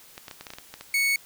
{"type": "clicks", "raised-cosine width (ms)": 0.2, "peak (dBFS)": -21, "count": 10, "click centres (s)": [0.179, 0.282, 0.312, 0.41, 0.468, 0.504, 0.536, 0.585, 0.74, 0.81]}
{"type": "tone", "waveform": "40% pulse", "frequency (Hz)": 2217, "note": "C#7", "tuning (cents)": 0, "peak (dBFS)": -20, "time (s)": [0.94, 1.16], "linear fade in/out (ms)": 2}
{"effects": ["white hiss -51 dBFS RMS until 1.25 s"]}